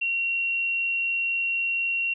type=tone with frequency modulation; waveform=sine; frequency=2742 Hz; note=F7; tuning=32 cents flat; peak=-23 dBFS; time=0.01-2.14 s; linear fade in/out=10 ms; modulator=33.3 Hz; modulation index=0.23; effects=none